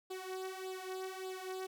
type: tone with flanger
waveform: sawtooth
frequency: 375.5 Hz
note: F#4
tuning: 26 cents sharp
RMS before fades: -43 dBFS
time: 0.1-1.67 s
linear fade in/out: 10 ms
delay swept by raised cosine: 0.24 to 2.94 ms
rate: 1.7 Hz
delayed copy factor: +0.75
effects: none